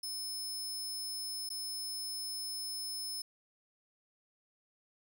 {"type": "tone with dropouts", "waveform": "sawtooth", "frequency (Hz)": 5220, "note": "E8", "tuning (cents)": -18, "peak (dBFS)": -35, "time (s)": [0.03, 3.22], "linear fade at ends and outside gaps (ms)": 5, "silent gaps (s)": [1.491, 1.501], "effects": []}